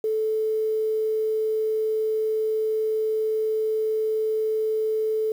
sine tone, 436.3 Hz, A4, 15 cents flat, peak -21 dBFS, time 0.04-5.32 s, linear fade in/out 2 ms, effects 8-bit

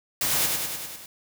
white noise with echo, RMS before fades -25 dBFS, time 0.21-0.46 s, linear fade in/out 2 ms, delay 100 ms, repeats 6, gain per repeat -3 dB, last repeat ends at 1.06 s, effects none

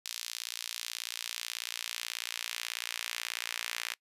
sawtooth tone with high-pass filter sweep, 58.27 Hz, A#1, in tune, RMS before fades -39 dBFS, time 0.05-3.94 s, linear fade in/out 5 ms, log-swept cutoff 4000 to 2200 Hz, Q 1.2, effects noise-tail reverb RT60 0.1 s tail -23 dB re dry + resampled to 32000 Hz

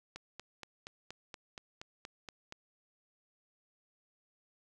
click train, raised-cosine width 0.2 ms, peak -27 dBFS, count 11, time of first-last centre 0.16-2.524 s, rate 4.23 Hz, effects none

